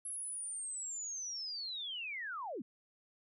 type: linear sweep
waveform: sine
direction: down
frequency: 11000 to 192.2 Hz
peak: -39 dBFS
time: 0.05-2.62 s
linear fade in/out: 5 ms
effects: none